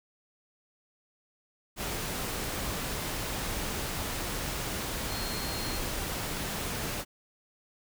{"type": "tone in noise", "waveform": "sine", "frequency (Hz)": 4239, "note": "C8", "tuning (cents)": 22, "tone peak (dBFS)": -40, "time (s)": [5.07, 5.81], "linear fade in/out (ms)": 50, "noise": "pink", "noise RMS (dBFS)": -34, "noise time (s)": [1.76, 7.05], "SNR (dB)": -9, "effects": []}